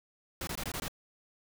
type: noise bursts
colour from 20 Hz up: pink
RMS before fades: -37 dBFS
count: 6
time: 0.41-0.882 s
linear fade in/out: 2 ms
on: 62 ms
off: 20 ms
effects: none